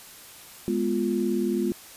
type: chord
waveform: sine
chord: F diminished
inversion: first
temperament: equal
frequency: 207.7 / 246.9 / 349.2 Hz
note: Ab3 / Cb4 / F4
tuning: 0 / 0 / 0 cents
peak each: -27 / -28 / -26 dBFS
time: 0.68-1.72 s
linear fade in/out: 0 ms
effects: white hiss -46 dBFS RMS until 1.96 s + resampled to 32000 Hz